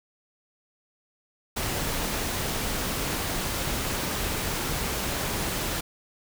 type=noise; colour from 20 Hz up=pink; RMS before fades=-29 dBFS; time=1.56-5.81 s; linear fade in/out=10 ms; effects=none